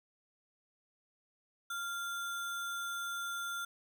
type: tone with sample-and-hold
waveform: sine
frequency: 1391 Hz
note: F6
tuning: 7 cents flat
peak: -36 dBFS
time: 1.7-3.65 s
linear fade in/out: 5 ms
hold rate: 4900 Hz
effects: none